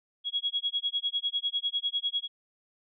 sine tone with tremolo, 3322 Hz, G#7, in tune, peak -24 dBFS, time 0.24-2.28 s, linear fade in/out 50 ms, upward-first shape sine, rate 10 Hz, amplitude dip 100%, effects none

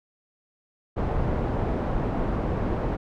pink low-pass noise, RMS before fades -26 dBFS, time 0.96-2.97 s, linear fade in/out 20 ms, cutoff 830 Hz, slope 12 dB/octave, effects none

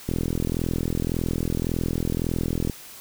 click train, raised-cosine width 3 ms, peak -12 dBFS, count 110, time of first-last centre 0.09-2.698 s, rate 41.8 Hz, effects white hiss -43 dBFS RMS until 3 s

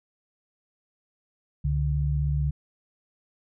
sine tone pair together, 68.4 / 144.6 Hz, C#2 / D3, -23 / -27 cents, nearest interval octave + minor second, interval 1296 cents, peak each -25 dBFS, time 1.64-2.51 s, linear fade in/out 10 ms, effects none

